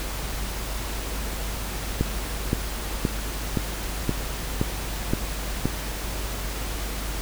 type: click train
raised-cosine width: 3 ms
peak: -8 dBFS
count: 8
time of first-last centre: 2.01-5.656 s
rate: 1.92 Hz
effects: added 50 Hz sine -30 dBFS peak until 7.21 s + pink hiss -33 dBFS RMS until 7.21 s